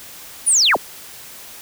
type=linear sweep; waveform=sine; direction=down; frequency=10260 to 41.2 Hz; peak=-11 dBFS; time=0.46-0.77 s; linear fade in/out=20 ms; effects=white hiss -38 dBFS RMS until 1.61 s